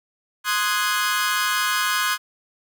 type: chord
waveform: sawtooth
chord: Ab dominant seventh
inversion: first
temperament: equal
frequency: 1046.5 / 1244.5 / 1480 / 1661.2 Hz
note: C6 / Eb6 / Gb6 / Ab6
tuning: 0 / 0 / 0 / 0 cents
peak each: -22 dBFS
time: 0.44-2.18 s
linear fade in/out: 50 ms
effects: none